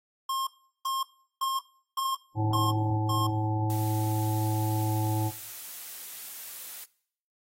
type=tone bursts; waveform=square; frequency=1069 Hz; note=C6; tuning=37 cents sharp; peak=-28 dBFS; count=6; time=0.29-3.27 s; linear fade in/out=5 ms; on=180 ms; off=380 ms
type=harmonic tone; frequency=108.1 Hz; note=A2; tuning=30 cents flat; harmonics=1 / 3 / 5 / 7 / 8; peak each=-26 / -32 / -41 / -39 / -35 dBFS; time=2.35-5.32 s; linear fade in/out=50 ms
type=noise; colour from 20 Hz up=blue; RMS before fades=-39 dBFS; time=3.7-6.84 s; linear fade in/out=0 ms
effects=noise-tail reverb RT60 0.6 s tail -21 dB re dry + AAC 48 kbps